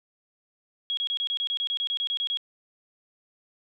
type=tone bursts; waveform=sine; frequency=3307 Hz; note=G#7; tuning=8 cents flat; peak=-25 dBFS; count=15; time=0.9-2.372 s; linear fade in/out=0 ms; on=72 ms; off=28 ms; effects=none